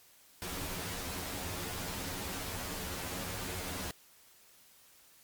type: noise with comb filter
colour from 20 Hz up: pink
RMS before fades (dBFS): -39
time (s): 0.42-3.91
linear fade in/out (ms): 0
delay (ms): 11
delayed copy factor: +0.85
effects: white hiss -61 dBFS RMS until 5.23 s + MP3 96 kbps